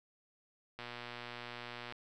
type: click train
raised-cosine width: 0.3 ms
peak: -28 dBFS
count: 137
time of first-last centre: 0.79-1.923 s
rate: 120 Hz
effects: none